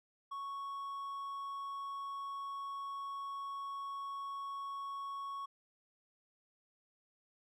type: tone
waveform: triangle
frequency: 1108.7 Hz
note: C#6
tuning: in tune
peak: -38 dBFS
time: 0.31-5.46 s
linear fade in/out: 10 ms
effects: none

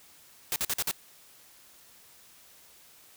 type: noise bursts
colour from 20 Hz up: white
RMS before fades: -29 dBFS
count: 5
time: 0.52-0.912 s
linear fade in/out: 0 ms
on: 40 ms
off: 48 ms
effects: white hiss -56 dBFS RMS until 3.16 s

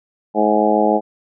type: harmonic tone with a mistuned harmonic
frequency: 106.9 Hz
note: A2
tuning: 49 cents flat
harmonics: 2 / 3 / 4 / 5 / 6 / 7 / 8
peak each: -20 / -20 / -20 / -20 / -20 / -20 / -20 dBFS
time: 0.34-1.01 s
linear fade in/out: 50 ms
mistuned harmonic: 8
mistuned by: -42 cents
effects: none

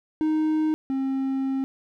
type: tone pair in turn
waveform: triangle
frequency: 311.1 / 267.7 Hz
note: D#4 / C4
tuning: 0 / +40 cents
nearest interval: minor third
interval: 260 cents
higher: first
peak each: -18 / -21 dBFS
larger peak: first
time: 0.21-0.74 / 0.9-1.64 s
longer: second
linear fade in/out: 0 ms
effects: none

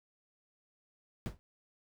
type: noise with exponential decay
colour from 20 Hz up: brown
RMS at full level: -31 dBFS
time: 1.26-1.39 s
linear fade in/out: 0 ms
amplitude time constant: 27 ms
effects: none

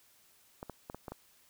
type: clicks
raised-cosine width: 1 ms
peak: -27 dBFS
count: 6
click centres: 0.629 / 0.697 / 0.899 / 0.946 / 1.082 / 1.12 s
effects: white hiss -65 dBFS RMS until 1.49 s

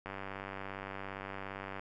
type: click train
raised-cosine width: 0.5 ms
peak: -26 dBFS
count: 170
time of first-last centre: 0.06-1.795 s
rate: 97.4 Hz
effects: none

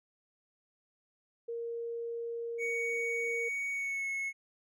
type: tone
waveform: sine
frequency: 466.2 Hz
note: A#4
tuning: in tune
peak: -35 dBFS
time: 1.48-3.49 s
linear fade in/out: 10 ms
type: tone with pitch glide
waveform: triangle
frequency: 2237 to 2187 Hz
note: C#7 to C#7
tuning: +15 to -24 cents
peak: -31 dBFS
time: 2.58-4.33 s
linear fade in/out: 50 ms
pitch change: -39 cents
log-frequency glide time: 3.72-4.08 s
effects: none

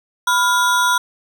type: ring-modulated tone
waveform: square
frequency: 1200 Hz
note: D6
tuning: 37 cents sharp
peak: -11 dBFS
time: 0.27-0.98 s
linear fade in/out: 5 ms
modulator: 208 Hz
effects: none

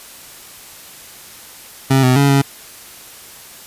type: tone with pitch steps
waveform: 25% pulse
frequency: 134.1 / 127.5 / 140.5 / 138.5 Hz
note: C3 / C3 / C#3 / C#3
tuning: +43 / -44 / +24 / -1 cents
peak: -6 dBFS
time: 1.9-2.42 s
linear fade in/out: 10 ms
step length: 130 ms
effects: white hiss -38 dBFS RMS until 3.66 s + resampled to 32000 Hz

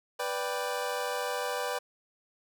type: chord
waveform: 25% pulse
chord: G major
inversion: first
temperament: equal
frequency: 493.9 / 587.3 / 784 Hz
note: B4 / D5 / G5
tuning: 0 / 0 / 0 cents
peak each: -30 / -32 / -33 dBFS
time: 0.19-1.79 s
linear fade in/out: 10 ms
effects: none

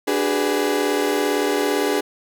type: chord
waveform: 35% pulse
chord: G# half-diminished seventh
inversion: second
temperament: equal with one note detuned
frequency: 293.7 / 377.6 / 415.3 / 493.9 Hz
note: D4 / F#4 / G#4 / B4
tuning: 0 / +35 / 0 / 0 cents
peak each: -22 / -24 / -20 / -25 dBFS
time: 0.07-2.01 s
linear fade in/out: 10 ms
effects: none

